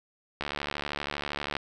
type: click train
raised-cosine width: 0.3 ms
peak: -15 dBFS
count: 85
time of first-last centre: 0.41-1.567 s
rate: 72.6 Hz
effects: none